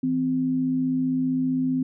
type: tone pair together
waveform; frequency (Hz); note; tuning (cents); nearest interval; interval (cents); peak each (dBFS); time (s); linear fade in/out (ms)
sine; 163.4 / 258.8; E3 / C4; -15 / -19; minor sixth; 796; -31 / -21; 0.03-1.83; 5
effects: none